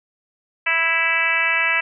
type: harmonic tone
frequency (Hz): 329.6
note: E4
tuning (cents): 0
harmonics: 2 / 3 / 4 / 5 / 6 / 7 / 8 / 9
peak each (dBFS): -33 / -29 / -28 / -24 / -22 / -22 / -22 / -34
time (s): 0.66-1.81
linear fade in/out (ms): 10
effects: none